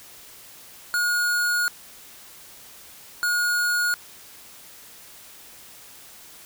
square tone pair in turn, 1440 / 1440 Hz, F#6 / F#6, -47 / -47 cents, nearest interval unison, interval 0 cents, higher neither, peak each -21 dBFS, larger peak neither, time 0.94-1.68 / 3.23-3.94 s, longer first, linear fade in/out 0 ms, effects white hiss -46 dBFS RMS until 6.45 s

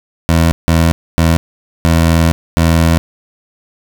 20% pulse tone bursts at uneven times, 82.41 Hz, E2, in tune, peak -3 dBFS, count 5, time 0.29-0.52 / 0.68-0.92 / 1.18-1.37 / 1.85-2.32 / 2.57-2.98 s, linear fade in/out 0 ms, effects none

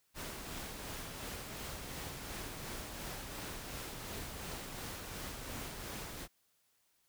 pink noise with tremolo, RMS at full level -43 dBFS, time 0.14-6.28 s, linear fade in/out 50 ms, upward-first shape sine, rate 2.8 Hz, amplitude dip 30%, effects white hiss -75 dBFS RMS until 7.08 s

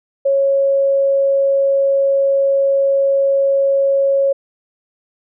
sine tone, 550 Hz, C#5, 14 cents flat, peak -11 dBFS, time 0.25-4.33 s, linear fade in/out 10 ms, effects none

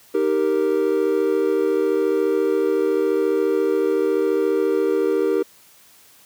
triangle chord, Eb major, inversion none, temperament equal, 311.1 / 392 / 466.2 Hz, Eb4 / G4 / Bb4, 0 / 0 / 0 cents, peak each -22 / -18 / -19 dBFS, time 0.14-5.43 s, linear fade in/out 10 ms, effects white hiss -51 dBFS RMS until 6.25 s + high-pass 80 Hz 12 dB/octave

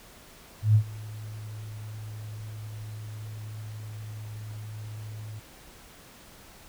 sine tone with ADSR envelope, 107.4 Hz, A2, 41 cents flat, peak -14 dBFS, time 0.62-5.4 s, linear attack 130 ms, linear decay 80 ms, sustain -22 dB, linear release 15 ms, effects pink hiss -51 dBFS RMS until 6.68 s

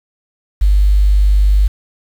sine tone with quantisation, 49.92 Hz, G1, 32 cents sharp, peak -7 dBFS, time 0.61-1.68 s, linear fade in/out 10 ms, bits 6, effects none

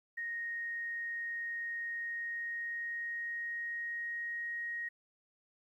sine tone with pitch glide, 1864.7 to 1879.8 Hz, A#6 to A#6, 0 to +14 cents, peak -36 dBFS, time 0.17-4.89 s, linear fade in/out 10 ms, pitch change +14 cents, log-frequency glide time 1.89-4.66 s, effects 12-bit

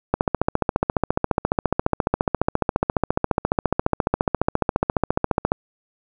click train, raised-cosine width 1 ms, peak -3 dBFS, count 79, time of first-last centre 0.14-5.519 s, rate 14.5 Hz, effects none

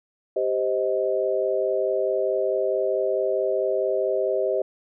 sine chord, C minor, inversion second, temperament just, 392.4 / 523.3 / 627.9 Hz, G4 / C5 / Eb5, +2 / 0 / +16 cents, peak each -25 dBFS, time 0.36-4.62 s, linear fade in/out 5 ms, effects none

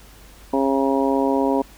harmonic tone, 136.1 Hz, C#3, 31 cents flat, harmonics 2 / 3 / 4 / 5 / 6 / 7, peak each -20 / -23 / -24 / -27 / -30 / -25 dBFS, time 0.53-1.62 s, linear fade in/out 5 ms, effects added 50 Hz sine -46 dBFS peak until 1.77 s + pink hiss -48 dBFS RMS until 1.77 s

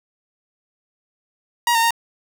sawtooth tone with pitch steps, 950 / 915 / 926 Hz, A#5 / A#5 / A#5, +33 / -32 / -12 cents, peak -11 dBFS, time 1.67-1.907 s, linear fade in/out 2 ms, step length 79 ms, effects none

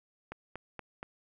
click train, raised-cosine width 0.5 ms, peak -25 dBFS, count 4, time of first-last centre 0.32-1.029 s, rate 4.23 Hz, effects none

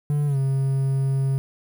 triangle tone with pitch glide, 146.5 to 135.12 Hz, D3 to C#3, -4 to -44 cents, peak -17 dBFS, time 0.1-1.38 s, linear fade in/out 0 ms, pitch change -140 cents, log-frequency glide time 0.26-0.37 s, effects 8-bit

